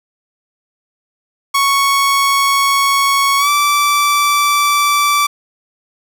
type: tone with pitch glide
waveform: sawtooth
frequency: 1108.7 to 1163.1 Hz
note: C#6 to D6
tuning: 0 to -17 cents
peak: -7 dBFS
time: 1.54-5.27 s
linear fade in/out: 10 ms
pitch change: +83 cents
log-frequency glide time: 3.38-3.49 s
effects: none